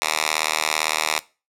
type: tone with high-pass filter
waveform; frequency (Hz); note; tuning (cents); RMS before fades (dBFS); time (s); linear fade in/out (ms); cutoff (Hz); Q
5% pulse; 77.78; D#2; 0; -23; 0.02-1.19; 0; 1300; 0.59
effects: noise-tail reverb RT60 0.3 s tail -19 dB re dry + low-pass 11000 Hz 12 dB/octave